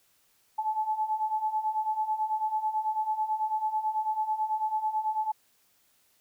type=beating tone pair; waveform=sine; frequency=859 / 868.1 Hz; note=A5 / A5; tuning=-42 / -24 cents; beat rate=9.1 Hz; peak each=-32 / -28 dBFS; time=0.58-5.32 s; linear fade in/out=10 ms; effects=white hiss -67 dBFS RMS until 6.2 s